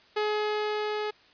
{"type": "tone with level ramp", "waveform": "sawtooth", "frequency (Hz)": 422.9, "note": "G#4", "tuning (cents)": 31, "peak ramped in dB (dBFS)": [-21, -25], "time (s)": [0.16, 1.11], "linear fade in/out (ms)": 10, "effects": ["white hiss -58 dBFS RMS until 1.33 s", "resampled to 11025 Hz"]}